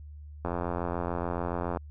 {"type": "click train", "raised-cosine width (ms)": 1, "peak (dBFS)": -17, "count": 116, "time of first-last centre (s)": [0.45, 1.772], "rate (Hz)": 87, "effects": ["added 74 Hz sine -42 dBFS peak until 1.9 s"]}